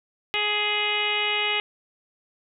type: harmonic tone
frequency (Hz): 418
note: G#4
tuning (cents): +11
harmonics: 1 / 2 / 3 / 4 / 5 / 6 / 7 / 8 / 9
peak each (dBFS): -33 / -32 / -35 / -38 / -28 / -28 / -27 / -34 / -38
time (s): 0.34-1.6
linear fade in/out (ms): 0
effects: none